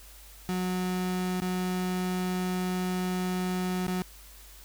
35% pulse tone with dropouts, 182.8 Hz, F#3, 21 cents flat, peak -26 dBFS, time 0.49-4.02 s, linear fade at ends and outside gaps 0 ms, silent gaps 1.402-1.42 / 3.867-3.881 s, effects added 50 Hz sine -50 dBFS peak until 4.64 s + white hiss -52 dBFS RMS until 4.64 s

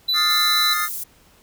triangle tone, 3980 Hz, B7, 13 cents sharp, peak -16 dBFS, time 0.08-0.74 s, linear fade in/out 10 ms
square chord, F dominant seventh, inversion third, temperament equal, 1244.5 / 1396.9 / 1760 / 2093 Hz, Eb6 / F6 / A6 / C7, 0 / 0 / 0 / 0 cents, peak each -24 / -29 / -28 / -29 dBFS, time 0.13-0.89 s, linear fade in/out 50 ms
white high-pass noise, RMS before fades -29 dBFS, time 0.29-1.04 s, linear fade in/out 10 ms, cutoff 9500 Hz, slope 12 dB/octave
effects pink hiss -54 dBFS RMS until 1.42 s

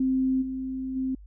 sine tone with level steps, 261.6 Hz, C4, in tune, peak -21 / -29 / -25 dBFS, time 0-1.15 s, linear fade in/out 5 ms, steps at 0.41 / 0.95 s, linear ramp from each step 20 ms, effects added 50 Hz sine -44 dBFS peak until 1.26 s

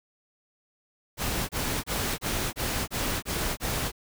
pink noise bursts, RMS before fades -29 dBFS, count 8, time 1.17-3.919 s, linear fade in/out 50 ms, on 320 ms, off 27 ms, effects none

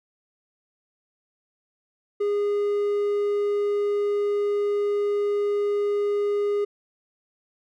triangle tone, 410 Hz, G#4, 22 cents flat, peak -19 dBFS, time 2.2-6.65 s, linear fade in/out 10 ms, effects none

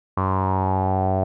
sawtooth tone with low-pass filter sweep, 94.7 Hz, F#2, 41 cents sharp, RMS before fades -21 dBFS, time 0.17-1.24 s, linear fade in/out 5 ms, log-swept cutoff 1100 to 690 Hz, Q 7.9, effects none

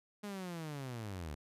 sawtooth linear sweep, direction down, 209.5 to 69.3 Hz, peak -37 dBFS, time 0.23-1.35 s, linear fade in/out 10 ms, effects resampled to 32000 Hz

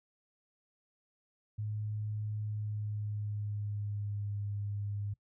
sine tone with pitch glide, 106.2 to 102.11 Hz, G#2 to G#2, +39 to -29 cents, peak -34 dBFS, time 1.58-5.14 s, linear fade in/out 10 ms, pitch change -68 cents, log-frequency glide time 2.4-4.37 s, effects noise-tail reverb RT60 0.1 s tail -22 dB re dry

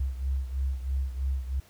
sine beating tone pair, 65.9 / 69 Hz, C2 / C#2, +13 / -7 cents, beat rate 3.1 Hz, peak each -28 / -33 dBFS, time 0-1.6 s, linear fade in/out 5 ms, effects pink hiss -58 dBFS RMS until 1.69 s

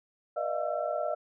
sine tone cluster, 483.6 / 600 / 640 / 698 / 1342 Hz, B4 / D5 / D#5 / F5 / E6, -36 / +37 / +49 / -1 / +31 cents, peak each -40 / -32 / -35 / -34 / -40 dBFS, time 0.36-1.15 s, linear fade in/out 10 ms, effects none

